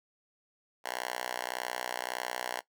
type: tone with high-pass filter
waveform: 5% pulse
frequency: 61.74 Hz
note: B1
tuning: in tune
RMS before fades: -37 dBFS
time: 0.84-2.61 s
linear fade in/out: 20 ms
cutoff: 890 Hz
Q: 1.3
effects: noise-tail reverb RT60 0.1 s tail -17 dB re dry